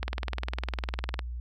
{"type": "click train", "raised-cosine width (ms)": 0.3, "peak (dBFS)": -15, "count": 24, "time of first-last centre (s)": [0.03, 1.192], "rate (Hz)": 19.8, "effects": ["added 60 Hz sine -33 dBFS peak until 1.4 s"]}